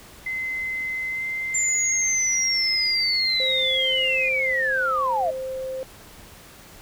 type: tone with pitch glide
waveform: sine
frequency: 2055 to 2079 Hz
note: C7 to C7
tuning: -32 to -12 cents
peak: -25 dBFS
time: 0.26-4.29 s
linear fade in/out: 5 ms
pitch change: +20 cents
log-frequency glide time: 1.09-1.24 s
type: linear sweep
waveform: sine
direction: down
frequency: 7250 to 609 Hz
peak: -20 dBFS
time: 1.54-5.31 s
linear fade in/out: 10 ms
type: tone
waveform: sine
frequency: 523.3 Hz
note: C5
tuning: in tune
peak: -27 dBFS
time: 3.4-5.83 s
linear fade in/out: 0 ms
effects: tanh soft clip ceiling -10 dBFS + pink hiss -46 dBFS RMS until 6.81 s